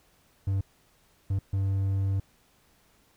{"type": "tone bursts at uneven times", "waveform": "triangle", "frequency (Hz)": 97.3, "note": "G2", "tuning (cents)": -12, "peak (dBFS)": -22, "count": 3, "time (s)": [[0.47, 0.61], [1.3, 1.39], [1.53, 2.2]], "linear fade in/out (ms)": 5, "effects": ["pink hiss -64 dBFS RMS until 3.16 s"]}